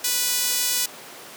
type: tone with high-pass filter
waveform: sawtooth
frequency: 493.3 Hz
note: B4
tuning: 2 cents flat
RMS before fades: -23 dBFS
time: 0.04-0.86 s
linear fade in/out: 5 ms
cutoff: 5000 Hz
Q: 0.6
effects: pink hiss -40 dBFS RMS until 1.36 s + high-pass 300 Hz 12 dB/octave